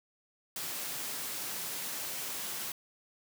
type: high-pass noise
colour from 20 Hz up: white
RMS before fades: -38 dBFS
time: 0.56-2.72 s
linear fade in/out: 2 ms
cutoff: 110 Hz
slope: 48 dB/octave
effects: none